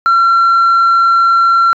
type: tone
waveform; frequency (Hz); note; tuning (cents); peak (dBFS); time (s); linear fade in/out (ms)
sine; 1362; F6; -44; -4; 0.06-1.73; 0
effects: tanh soft clip ceiling -5 dBFS